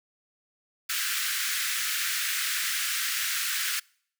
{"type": "high-pass noise", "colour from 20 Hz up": "pink", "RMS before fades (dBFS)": -29, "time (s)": [0.89, 3.8], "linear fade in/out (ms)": 10, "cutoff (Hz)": 1400, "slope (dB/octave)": 48, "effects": ["noise-tail reverb RT60 0.6 s tail -26 dB re dry"]}